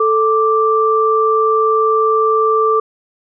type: tone pair together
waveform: sine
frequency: 440 / 1174.7 Hz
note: A4 / D6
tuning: 0 / 0 cents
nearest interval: octave + perfect fourth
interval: 1700 cents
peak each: -13 dBFS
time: 0-2.8 s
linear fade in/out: 5 ms
effects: none